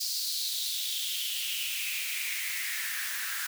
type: noise with high-pass filter sweep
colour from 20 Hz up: white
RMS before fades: -33 dBFS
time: 0-3.47 s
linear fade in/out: 10 ms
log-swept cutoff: 4700 to 1500 Hz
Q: 4.9
effects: none